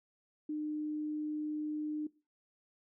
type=tone; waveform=sine; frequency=303.1 Hz; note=D#4; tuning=45 cents flat; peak=-34 dBFS; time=0.49-2.07 s; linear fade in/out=5 ms; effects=noise-tail reverb RT60 0.3 s tail -20 dB re dry